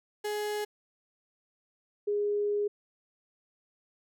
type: tone pair in turn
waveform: 35% pulse / sine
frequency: 418.9 / 412.4 Hz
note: G#4 / G#4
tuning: +15 / -12 cents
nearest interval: unison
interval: 27 cents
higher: first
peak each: -29 / -26 dBFS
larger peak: second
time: 0.24-0.65 / 2.07-2.68 s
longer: second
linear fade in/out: 10 ms
effects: none